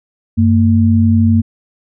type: tone pair together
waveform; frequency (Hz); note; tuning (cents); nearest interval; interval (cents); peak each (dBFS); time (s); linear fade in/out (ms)
sine; 94.9 / 227.9; F#2 / A#3; +44 / -39; octave + minor third; 1517; -10; 0.37-1.42; 20
effects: none